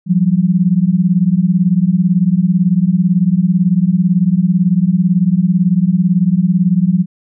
sine beating tone pair, 171.3 / 189.3 Hz, F3 / F#3, -33 / +40 cents, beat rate 18 Hz, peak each -12 dBFS, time 0.06-7.06 s, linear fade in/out 50 ms, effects none

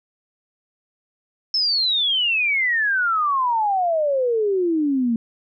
sine exponential sweep, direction down, 5330 to 224.6 Hz, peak -17 dBFS, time 1.54-5.16 s, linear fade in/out 2 ms, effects none

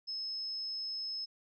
sine tone, 5190 Hz, E8, 28 cents flat, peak -36 dBFS, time 0.07-1.26 s, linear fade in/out 20 ms, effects none

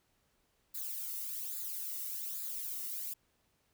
violet noise with flanger, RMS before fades -40 dBFS, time 0.74-3.14 s, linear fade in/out 10 ms, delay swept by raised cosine 0.34 to 1.25 ms, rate 1.2 Hz, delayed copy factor -0.7, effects pink hiss -75 dBFS RMS until 3.73 s

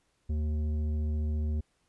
sine tone with tanh clipping, 76.2 Hz, D#2, 36 cents flat, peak -29 dBFS, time 0.29-1.61 s, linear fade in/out 10 ms, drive 10 dB, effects pink hiss -73 dBFS RMS until 1.88 s + resampled to 24000 Hz

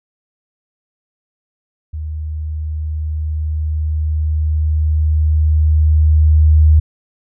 sine tone with level ramp, 77.2 Hz, D#2, 13 cents flat, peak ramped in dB -21 to -5 dBFS, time 1.93-6.8 s, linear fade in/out 10 ms, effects none

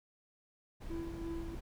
brown noise, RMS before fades -44 dBFS, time 0.8-1.61 s, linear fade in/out 20 ms
triangle tone with tremolo, 333.2 Hz, E4, 19 cents sharp, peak -36 dBFS, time 0.9-1.55 s, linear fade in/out 5 ms, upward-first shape sine, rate 3 Hz, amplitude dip 55%
effects none

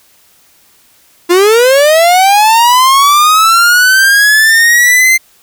45% pulse linear sweep, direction up, 339.6 to 2093 Hz, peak -4 dBFS, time 1.29-5.18 s, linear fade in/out 20 ms, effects white hiss -47 dBFS RMS until 5.42 s

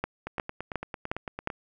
two click trains, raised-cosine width 0.5 ms, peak -13 / -19 dBFS, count 5 / 12, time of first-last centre 0.04-1.474 / 0.27-1.502 s, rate 2.79 / 8.93 Hz, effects none

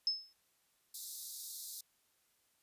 sine tone with exponential decay, 5220 Hz, E8, 18 cents flat, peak -27 dBFS, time 0.07-0.33 s, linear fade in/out 1 ms, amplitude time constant 55 ms
white high-pass noise, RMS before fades -45 dBFS, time 0.94-1.81 s, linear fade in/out 5 ms, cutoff 3700 Hz, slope 96 dB/octave
effects white hiss -75 dBFS RMS until 2.62 s + resampled to 32000 Hz

